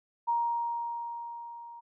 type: tone with level ramp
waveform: sine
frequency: 939 Hz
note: A#5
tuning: 12 cents sharp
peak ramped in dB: -24 to -44 dBFS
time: 0.27-1.81 s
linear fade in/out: 20 ms
effects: none